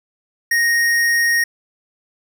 sine tone with hard clipping, 1864.7 Hz, A#6, in tune, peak -15 dBFS, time 0.51-1.44 s, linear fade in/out 5 ms, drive 15 dB, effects none

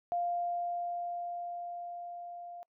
sine tone with level ramp, 698.5 Hz, F5, in tune, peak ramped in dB -29 to -43 dBFS, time 0.12-2.63 s, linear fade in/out 0 ms, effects noise-tail reverb RT60 0.1 s tail -25 dB re dry

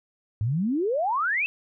sine exponential sweep, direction up, 100 to 2700 Hz, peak -22 dBFS, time 0.41-1.46 s, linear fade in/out 0 ms, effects none

